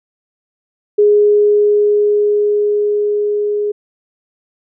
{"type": "tone with level ramp", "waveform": "sine", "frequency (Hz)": 415.3, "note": "G#4", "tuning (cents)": 0, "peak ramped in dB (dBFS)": [-6, -14], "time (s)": [0.98, 3.72], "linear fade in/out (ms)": 10, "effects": []}